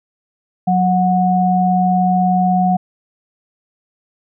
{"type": "tone pair together", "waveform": "sine", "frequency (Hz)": [183.25, 733], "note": ["F#3", "F#5"], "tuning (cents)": [-16, -16], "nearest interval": "2 octaves", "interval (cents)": 2400, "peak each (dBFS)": -14, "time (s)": [0.67, 2.77], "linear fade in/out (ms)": 10, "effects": []}